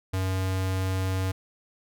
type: tone with notch filter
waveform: square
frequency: 94.2 Hz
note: F#2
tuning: 32 cents sharp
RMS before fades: -27 dBFS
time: 0.13-1.32 s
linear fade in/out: 10 ms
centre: 190 Hz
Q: 1.4
effects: none